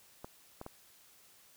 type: clicks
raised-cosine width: 1 ms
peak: -29 dBFS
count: 3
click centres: 0.245 / 0.614 / 0.664 s
effects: white hiss -62 dBFS RMS until 1.56 s